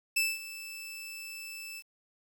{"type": "tone with ADSR envelope", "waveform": "sawtooth", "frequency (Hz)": 2637, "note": "E7", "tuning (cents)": 0, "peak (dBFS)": -21, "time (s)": [0.16, 1.83], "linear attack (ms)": 10, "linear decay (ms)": 210, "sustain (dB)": -16, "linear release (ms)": 48, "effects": ["9-bit"]}